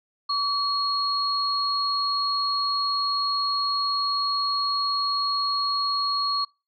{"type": "tone pair together", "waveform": "sine", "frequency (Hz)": [1139, 4300], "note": ["C#6", "C8"], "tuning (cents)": [47, 47], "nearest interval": "octave + major seventh", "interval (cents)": 2300, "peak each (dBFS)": -25, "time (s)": [0.29, 6.45], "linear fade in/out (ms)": 10, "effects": ["noise-tail reverb RT60 0.3 s tail -25 dB re dry"]}